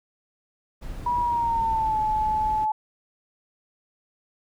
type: noise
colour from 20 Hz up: brown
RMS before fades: -35 dBFS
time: 0.81-2.66 s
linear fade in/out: 20 ms
type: tone with pitch glide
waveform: sine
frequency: 968 to 862.4 Hz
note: B5 to A5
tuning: -35 to -35 cents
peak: -21 dBFS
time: 1.06-2.72 s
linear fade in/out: 5 ms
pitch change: -200 cents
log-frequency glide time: 1.19-1.98 s
effects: none